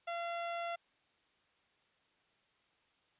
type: tone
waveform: sawtooth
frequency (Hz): 684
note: F5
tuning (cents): -36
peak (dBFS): -33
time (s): 0.07-0.76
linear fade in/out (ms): 10
effects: white hiss -73 dBFS RMS until 3.19 s + resampled to 8000 Hz